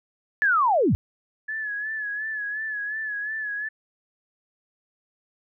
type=linear sweep; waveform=sine; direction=down; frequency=1760 to 64 Hz; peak=-17 dBFS; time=0.42-0.95 s; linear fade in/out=0 ms
type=tone with vibrato; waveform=sine; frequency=1711 Hz; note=A6; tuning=49 cents flat; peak=-27 dBFS; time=1.48-3.69 s; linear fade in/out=10 ms; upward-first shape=sine; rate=2.8 Hz; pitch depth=58 cents each way
effects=none